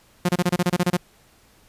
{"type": "tone bursts", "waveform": "sawtooth", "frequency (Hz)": 177.7, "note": "F3", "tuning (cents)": 30, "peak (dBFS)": -13, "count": 11, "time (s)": [0.25, 0.969], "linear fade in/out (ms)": 5, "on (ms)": 39, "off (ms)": 29, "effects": ["pink hiss -56 dBFS RMS until 1.68 s", "resampled to 32000 Hz"]}